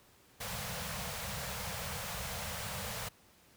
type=band-stop noise; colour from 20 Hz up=pink; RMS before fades=-39 dBFS; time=0.4-3.09 s; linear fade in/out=10 ms; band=210 to 450 Hz; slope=96 dB/octave; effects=pink hiss -63 dBFS RMS until 3.56 s + high-pass 60 Hz 12 dB/octave